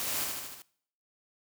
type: noise with echo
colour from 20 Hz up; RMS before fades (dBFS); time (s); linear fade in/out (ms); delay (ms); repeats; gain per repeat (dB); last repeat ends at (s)
white; -34; 0-0.24; 0; 76; 5; -3; 0.62
effects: noise-tail reverb RT60 0.6 s tail -21 dB re dry + high-pass 80 Hz 12 dB/octave